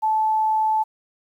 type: tone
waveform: sine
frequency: 871 Hz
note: A5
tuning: 18 cents flat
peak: -17 dBFS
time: 0.02-0.84 s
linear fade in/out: 20 ms
effects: 9-bit